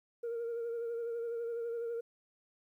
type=tone with vibrato; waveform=sine; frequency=466.2 Hz; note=A#4; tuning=in tune; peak=-33 dBFS; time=0.23-2.01 s; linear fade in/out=10 ms; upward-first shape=sine; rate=12 Hz; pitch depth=31 cents each way; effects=tanh soft clip ceiling -33 dBFS + 12-bit